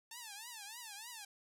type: tone with vibrato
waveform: 5% pulse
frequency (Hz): 886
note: A5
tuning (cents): +12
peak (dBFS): -35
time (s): 0.11-1.25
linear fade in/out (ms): 5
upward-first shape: triangle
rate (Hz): 3.3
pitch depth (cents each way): 210
effects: none